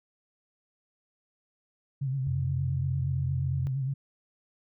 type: tone with vibrato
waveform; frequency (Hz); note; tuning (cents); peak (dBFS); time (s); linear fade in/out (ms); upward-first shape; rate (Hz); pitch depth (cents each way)
sine; 134; C3; +42; -27; 2.01-3.94; 10; sine; 8.6; 73
type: tone with pitch glide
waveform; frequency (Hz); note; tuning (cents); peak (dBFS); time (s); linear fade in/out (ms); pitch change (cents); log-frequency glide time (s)
sine; 90.6 to 88.89; F#2 to F2; -36 to +31; -31; 2.27-3.67; 0; -33; 2.82-3.2
effects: none